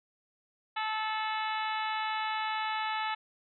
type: harmonic tone with a mistuned harmonic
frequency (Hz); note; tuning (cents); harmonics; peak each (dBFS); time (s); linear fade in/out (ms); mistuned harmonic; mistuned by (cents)
435.5; A4; -18; 2 / 3 / 4 / 5 / 6 / 7 / 8 / 9; -33 / -37 / -39 / -41 / -43 / -44 / -45 / -46; 0.76-3.15; 10; 7; -44
effects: none